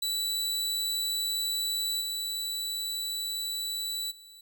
sawtooth tone with level steps, 3951 Hz, B7, in tune, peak -25 / -28 / -46 dBFS, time 0.02-4.41 s, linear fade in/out 5 ms, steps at 2 / 4.1 s, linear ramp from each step 20 ms, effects none

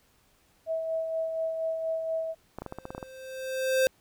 sine tone with tremolo, 648 Hz, E5, 30 cents flat, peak -26 dBFS, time 0.66-2.35 s, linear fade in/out 50 ms, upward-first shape sine, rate 4.2 Hz, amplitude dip 40%
clicks, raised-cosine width 1 ms, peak -22 dBFS, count 10, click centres 2.586 / 2.62 / 2.663 / 2.724 / 2.786 / 2.854 / 2.905 / 2.949 / 2.98 / 3.028 s
square tone with exponential growth, 523.3 Hz, C5, in tune, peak -20 dBFS, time 2.67-3.87 s, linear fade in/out 0 ms, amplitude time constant 260 ms
effects pink hiss -65 dBFS RMS until 4 s

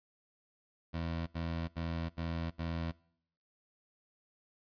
20% pulse tone bursts, 83.1 Hz, E2, 15 cents sharp, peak -30 dBFS, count 5, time 0.93-2.922 s, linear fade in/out 20 ms, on 340 ms, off 73 ms, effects noise-tail reverb RT60 0.7 s tail -24 dB re dry + resampled to 11025 Hz

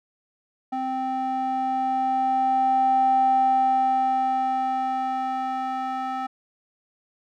square tone with band-pass filter sweep, 260.6 Hz, C4, 7 cents flat, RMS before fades -23 dBFS, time 0.72-6.27 s, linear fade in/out 10 ms, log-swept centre 640 to 1000 Hz, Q 7.2, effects none

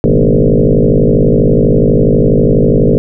sine tone with frequency modulation, 138.59 Hz, C#3, in tune, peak -5 dBFS, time 0.04-2.98 s, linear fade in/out 0 ms, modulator 52.2 Hz, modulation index 7.2, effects none

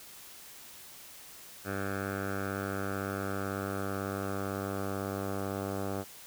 10% pulse tone with low-pass filter sweep, 98 Hz, G2, in tune, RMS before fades -35 dBFS, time 1.64-6.05 s, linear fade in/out 50 ms, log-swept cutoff 1600 to 1000 Hz, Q 2.7, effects white hiss -50 dBFS RMS until 6.26 s

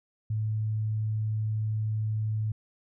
sine tone, 108.4 Hz, A2, 25 cents flat, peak -26 dBFS, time 0.3-2.52 s, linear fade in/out 5 ms, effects none

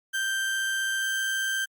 35% pulse tone with amplitude modulation, 1568 Hz, G6, in tune, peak -23 dBFS, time 0.13-1.66 s, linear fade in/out 20 ms, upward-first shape sine, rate 115 Hz, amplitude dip 25%, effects Opus 48 kbps

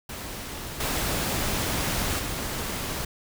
pink noise with level steps, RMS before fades -36 / -27 / -31 dBFS, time 0.09-3.05 s, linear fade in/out 5 ms, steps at 0.8 / 2.19 s, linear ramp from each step 5 ms, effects none

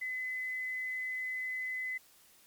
sine tone, 2023 Hz, B6, 41 cents sharp, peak -34 dBFS, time 0.01-1.98 s, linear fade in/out 10 ms, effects white hiss -62 dBFS RMS until 2.46 s + MP3 96 kbps

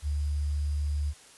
sine tone with sample-and-hold, 73.42 Hz, D2, in tune, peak -26 dBFS, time 0.02-1.14 s, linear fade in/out 50 ms, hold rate 4900 Hz, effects white hiss -53 dBFS RMS until 1.37 s + resampled to 24000 Hz

